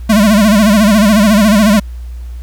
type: tone with vibrato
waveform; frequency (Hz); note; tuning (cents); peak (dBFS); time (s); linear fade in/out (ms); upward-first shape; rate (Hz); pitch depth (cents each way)
square; 210; G#3; +19; -6; 0.09-1.8; 10; sine; 14; 120
effects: added 60 Hz sine -22 dBFS peak until 2.42 s + pink hiss -47 dBFS RMS until 2.42 s